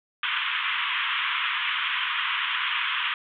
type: band-pass noise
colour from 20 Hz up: white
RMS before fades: -27 dBFS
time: 0.23-3.14 s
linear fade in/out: 2 ms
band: 970 to 3400 Hz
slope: 96 dB/octave
effects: none